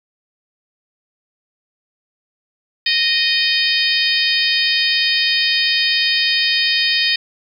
harmonic tone with a mistuned harmonic, 619 Hz, D#5, 9 cents flat, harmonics 3 / 4 / 5 / 6 / 7 / 8, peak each -21 / -21 / -21 / -21 / -21 / -21 dBFS, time 2.86-7.16 s, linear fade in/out 5 ms, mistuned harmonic 7, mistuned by +35 cents, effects 8-bit

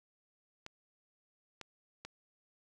clicks, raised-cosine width 0.2 ms, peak -27 dBFS, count 3, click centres 0.664 / 1.613 / 2.05 s, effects none

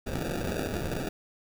violet noise with sample-and-hold, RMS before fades -32 dBFS, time 0.06-1.09 s, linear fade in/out 10 ms, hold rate 1050 Hz, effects none

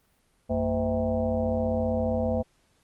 sine tone with frequency modulation, 370 Hz, F#4, in tune, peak -23 dBFS, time 0.49-2.43 s, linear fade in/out 20 ms, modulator 141 Hz, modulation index 2.3, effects pink hiss -67 dBFS RMS until 2.83 s + Opus 32 kbps

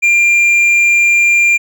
triangle tone with hard clipping, 2389 Hz, D7, 29 cents sharp, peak -8 dBFS, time 0.02-1.58 s, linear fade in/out 20 ms, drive 7 dB, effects none

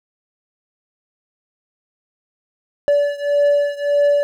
triangle beating tone pair, 576 / 577.7 Hz, D5 / D5, -34 / -29 cents, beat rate 1.7 Hz, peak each -14 / -16 dBFS, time 2.88-4.23 s, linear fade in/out 0 ms, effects none

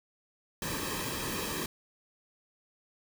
pink noise with comb filter, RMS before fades -35 dBFS, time 0.62-1.66 s, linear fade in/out 2 ms, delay 1.4 ms, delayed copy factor -0.7, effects none

